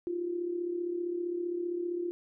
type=tone with amplitude modulation; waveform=sine; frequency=349.2 Hz; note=F4; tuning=in tune; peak=-28 dBFS; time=0.07-2.11 s; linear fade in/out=0 ms; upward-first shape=sine; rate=35.3 Hz; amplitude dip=60%; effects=none